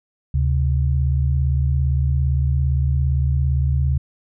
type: tone pair together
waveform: sine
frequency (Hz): 74 / 131.57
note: D2 / C3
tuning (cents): +14 / +10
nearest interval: minor seventh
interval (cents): 996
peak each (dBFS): -17 / -20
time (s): 0.34-3.98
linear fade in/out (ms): 5
effects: none